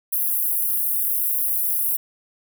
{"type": "high-pass noise", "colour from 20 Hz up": "pink", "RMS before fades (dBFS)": -22, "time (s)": [0.12, 1.97], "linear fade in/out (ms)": 10, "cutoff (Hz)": 11000, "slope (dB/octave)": 48, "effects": []}